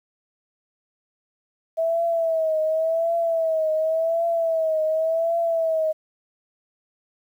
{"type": "tone with vibrato", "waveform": "sine", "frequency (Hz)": 650, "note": "E5", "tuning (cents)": -24, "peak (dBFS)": -19, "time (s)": [1.77, 5.93], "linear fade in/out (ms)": 20, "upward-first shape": "triangle", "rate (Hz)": 0.9, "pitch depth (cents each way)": 73, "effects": ["9-bit"]}